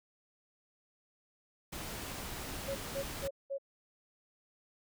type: noise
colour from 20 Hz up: pink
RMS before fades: -42 dBFS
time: 1.72-3.28 s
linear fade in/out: 10 ms
type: tone bursts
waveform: sine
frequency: 551 Hz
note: C#5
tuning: 11 cents flat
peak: -34 dBFS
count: 4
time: 2.67-3.584 s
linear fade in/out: 20 ms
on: 86 ms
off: 190 ms
effects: none